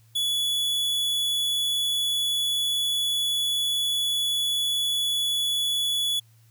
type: tone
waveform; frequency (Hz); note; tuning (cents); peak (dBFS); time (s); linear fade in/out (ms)
45% pulse; 3411; G#7; +46; -23; 0.15-6.2; 10
effects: added 113 Hz sine -54 dBFS peak until 6.5 s + white hiss -64 dBFS RMS until 6.5 s